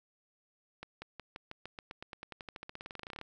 accelerating click train, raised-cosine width 0.3 ms, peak -27 dBFS, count 30, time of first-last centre 0.83-3.213 s, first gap 190 ms, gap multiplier 0.93, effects none

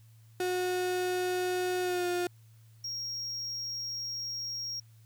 35% pulse tone with pitch glide, 363.8 to 354.7 Hz, F#4 to F4, -29 to +27 cents, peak -27 dBFS, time 0.4-2.27 s, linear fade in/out 2 ms, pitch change -44 cents, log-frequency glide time 1.82-2.07 s
triangle tone, 5588 Hz, F8, in tune, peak -33 dBFS, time 2.84-4.8 s, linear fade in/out 5 ms
effects added 112 Hz sine -54 dBFS peak until 5.05 s + white hiss -68 dBFS RMS until 5.05 s

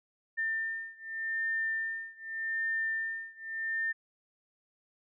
sine beating tone pair, 1800 / 1800.84 Hz, A6 / A6, +39 / +40 cents, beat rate 0.84 Hz, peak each -34 / -35 dBFS, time 0.37-3.93 s, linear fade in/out 20 ms, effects none

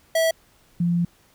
square / sine tone pair in turn, 652 / 172.69 Hz, E5 / F3, -19 / -19 cents, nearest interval octave + major seventh, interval 2300 cents, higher first, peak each -18 dBFS, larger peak neither, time 0.15-0.31 / 0.8-1.05 s, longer second, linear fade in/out 5 ms, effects pink hiss -58 dBFS RMS until 1.34 s

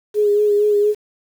sine tone with vibrato, 415.3 Hz, G#4, in tune, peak -12 dBFS, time 0.14-0.95 s, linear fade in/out 50 ms, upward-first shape sine, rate 4.3 Hz, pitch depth 25 cents each way, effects 7-bit

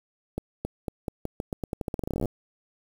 accelerating click train, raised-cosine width 2 ms, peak -16 dBFS, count 25, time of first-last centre 0.38-2.257 s, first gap 270 ms, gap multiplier 0.86, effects 7-bit

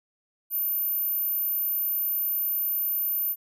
sine tone, 13530 Hz, G#9, 31 cents sharp, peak -24 dBFS, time 0.5-3.36 s, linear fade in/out 50 ms, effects none

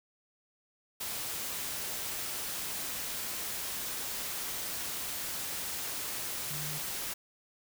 sine tone in noise, 150.1 Hz, D3, 38 cents sharp, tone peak -41 dBFS, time 6.5-6.79 s, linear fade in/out 10 ms, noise white, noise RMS -37 dBFS, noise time 1-7.14 s, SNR -7 dB, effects none

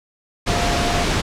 sine tone in noise, 700 Hz, F5, 4 cents sharp, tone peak -24 dBFS, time 0.47-1.05 s, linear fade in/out 20 ms, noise pink, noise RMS -19 dBFS, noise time 0.46-1.22 s, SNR -8 dB, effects low-pass 6000 Hz 12 dB/octave

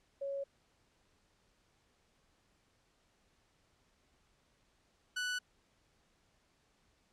sine / sawtooth tone pair in turn, 554.4 / 1484.3 Hz, C#5 / F#6, 0 / +5 cents, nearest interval octave + perfect fourth, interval 1705 cents, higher second, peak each -36 / -31 dBFS, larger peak second, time 0.21-0.44 / 5.16-5.39 s, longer neither, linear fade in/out 10 ms, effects pink hiss -73 dBFS RMS until 7.12 s + low-pass 8000 Hz 12 dB/octave

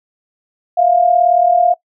sine tone pair together, 669 / 707.2 Hz, E5 / F5, +25 / +22 cents, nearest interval minor second, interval 97 cents, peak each -14 / -10 dBFS, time 0.77-1.74 s, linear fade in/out 10 ms, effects noise-tail reverb RT60 0.1 s tail -22 dB re dry

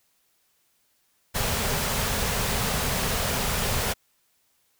pink band-stop noise, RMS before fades -26 dBFS, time 1.34-3.94 s, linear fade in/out 20 ms, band 260 to 370 Hz, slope 96 dB/octave, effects white hiss -68 dBFS RMS until 4.79 s

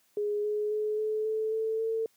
sine tone with pitch steps, 415.3 / 420.6 / 426 / 431.4 / 437 / 442.5 / 448.2 Hz, G#4 / G#4 / G#4 / A4 / A4 / A4 / A4, 0 / +22 / +44 / -34 / -12 / +10 / +32 cents, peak -27 dBFS, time 0.17-2.06 s, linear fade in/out 2 ms, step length 270 ms, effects white hiss -68 dBFS RMS until 2.16 s + high-pass 100 Hz 12 dB/octave

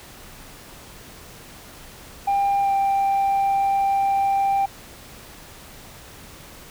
sine tone with pitch glide, 797 to 788.3 Hz, G5 to G5, +28 to +9 cents, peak -15 dBFS, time 2.27-4.66 s, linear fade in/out 10 ms, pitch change -19 cents, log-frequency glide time 2.61-2.7 s, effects tanh soft clip ceiling -16 dBFS + pink hiss -43 dBFS RMS until 6.7 s

